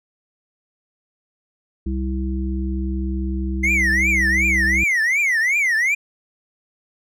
harmonic tone, 65.41 Hz, C2, in tune, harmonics 1 / 3 / 5, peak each -22 / -27 / -29 dBFS, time 1.86-4.84 s, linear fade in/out 5 ms
triangle tone with vibrato, 2051 Hz, C7, 35 cents flat, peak -14 dBFS, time 3.63-5.95 s, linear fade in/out 10 ms, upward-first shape triangle, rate 2.7 Hz, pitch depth 300 cents each way
effects none

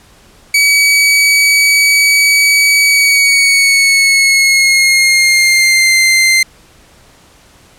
sawtooth tone with pitch glide, 2274 to 2085 Hz, C#7 to C7, +44 to -7 cents, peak -3 dBFS, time 0.54-6.43 s, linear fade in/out 5 ms, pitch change -151 cents, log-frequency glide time 2.84-5.94 s, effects pink hiss -44 dBFS RMS until 7.78 s + low-pass 11000 Hz 12 dB/octave

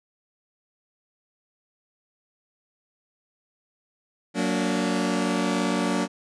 sawtooth chord, Gb augmented, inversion none, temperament just, 185 / 231.2 / 289.1 Hz, Gb3 / Bb3 / D4, 0 / -14 / -27 cents, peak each -23 dBFS, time 4.34-6.08 s, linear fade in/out 50 ms, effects resampled to 22050 Hz

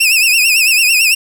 sawtooth tone with vibrato, 2600 Hz, E7, 24 cents flat, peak -5 dBFS, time 0-1.15 s, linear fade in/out 10 ms, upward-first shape triangle, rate 9 Hz, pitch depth 130 cents each way, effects none

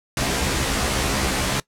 pink noise with comb filter, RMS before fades -22 dBFS, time 0.17-1.6 s, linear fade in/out 2 ms, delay 15 ms, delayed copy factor +0.75, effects noise-tail reverb RT60 0.1 s tail -21 dB re dry + low-pass 10000 Hz 12 dB/octave

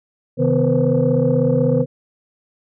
sine tone cluster, 132.3 / 158 / 248.6 / 482.8 / 519 Hz, C3 / D#3 / B3 / B4 / C5, +20 / +27 / +12 / -39 / -14 cents, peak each -19 dBFS, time 0.37-1.86 s, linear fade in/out 50 ms, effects tanh soft clip ceiling -6 dBFS

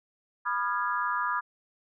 sine chord, F half-diminished seventh, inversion second, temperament equal with one note detuned, 987.8 / 1214 / 1396.9 / 1661.2 Hz, Cb6 / Eb6 / F6 / Ab6, 0 / -43 / 0 / 0 cents, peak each -31 / -30 / -34 / -34 dBFS, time 0.45-1.41 s, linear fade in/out 20 ms, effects none

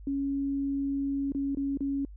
sine tone with dropouts, 277.2 Hz, C#4, in tune, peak -27 dBFS, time 0.07-2.05 s, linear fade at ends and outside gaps 2 ms, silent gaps 1.321-1.348 / 1.549-1.571 / 1.773-1.806 s, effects added 50 Hz sine -43 dBFS peak until 2.16 s

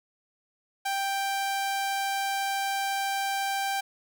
sawtooth tone, 786 Hz, G5, 4 cents sharp, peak -23 dBFS, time 0.85-3.81 s, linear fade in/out 10 ms, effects none

